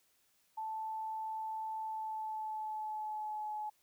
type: tone with pitch glide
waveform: sine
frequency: 878 to 850.5 Hz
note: A5 to G#5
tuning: -4 to +41 cents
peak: -37 dBFS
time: 0.57-3.7 s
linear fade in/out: 10 ms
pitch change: -55 cents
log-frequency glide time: 1.8-3.52 s
effects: white hiss -73 dBFS RMS until 3.82 s